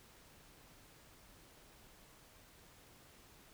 silence, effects pink hiss -62 dBFS RMS until 3.53 s

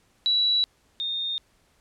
sine tone pair in turn, 3924 / 3662 Hz, B7 / A#7, -12 / -32 cents, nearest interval minor second, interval 120 cents, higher first, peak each -19 / -26 dBFS, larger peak first, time 0.26-0.64 / 1-1.38 s, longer neither, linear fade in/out 0 ms, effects pink hiss -64 dBFS RMS until 1.8 s + low-pass 11000 Hz 12 dB/octave

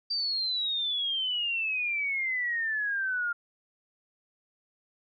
sine exponential sweep, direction down, 4699 to 1396.9 Hz, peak -27 dBFS, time 0.1-3.33 s, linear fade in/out 10 ms, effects none

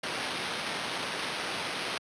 violet noise with sample-and-hold, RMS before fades -34 dBFS, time 0.03-1.98 s, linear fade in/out 5 ms, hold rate 7350 Hz, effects high-pass 150 Hz 12 dB/octave + resampled to 22050 Hz

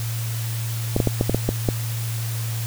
clicks, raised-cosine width 2 ms, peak -5 dBFS, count 8, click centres 0.964 / 1.002 / 1.073 / 1.211 / 1.296 / 1.346 / 1.49 / 1.688 s, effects added 114 Hz sine -24 dBFS peak until 2.66 s + white hiss -34 dBFS RMS until 2.66 s

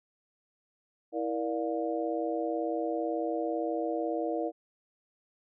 harmonic tone with a mistuned harmonic, 118 Hz, A#2, 22 cents sharp, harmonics 3 / 4 / 5 / 6, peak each -33 / -34 / -35 / -36 dBFS, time 1.12-4.52 s, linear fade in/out 50 ms, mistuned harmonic 3, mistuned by -140 cents, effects none

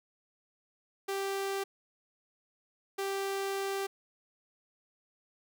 sawtooth tone bursts at uneven times, 392 Hz, G4, in tune, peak -28 dBFS, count 2, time 1.08-1.64 / 2.98-3.87 s, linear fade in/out 10 ms, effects none

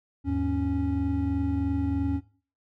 triangle tone cluster, 79.2 / 102.3 / 277.4 Hz, D#2 / G#2 / C#4, +31 / -26 / +1 cents, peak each -28 / -31 / -24 dBFS, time 0.24-2.21 s, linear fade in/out 50 ms, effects noise-tail reverb RT60 0.4 s tail -18 dB re dry

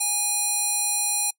square tone with band-pass filter, 822 Hz, G#5, 18 cents flat, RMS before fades -24 dBFS, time 0-1.31 s, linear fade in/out 10 ms, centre 9500 Hz, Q 2.5, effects noise-tail reverb RT60 0.1 s tail -25 dB re dry

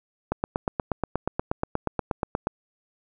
click train, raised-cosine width 1 ms, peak -10 dBFS, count 19, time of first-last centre 0.32-2.471 s, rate 8.37 Hz, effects none

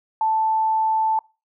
sine tone, 880 Hz, A5, in tune, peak -17 dBFS, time 0.21-1.19 s, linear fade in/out 2 ms, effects noise-tail reverb RT60 0.3 s tail -24 dB re dry

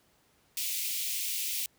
white high-pass noise, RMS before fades -33 dBFS, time 0.57-1.66 s, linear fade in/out 2 ms, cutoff 2200 Hz, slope 48 dB/octave, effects pink hiss -67 dBFS RMS until 1.78 s + high-pass 60 Hz 12 dB/octave

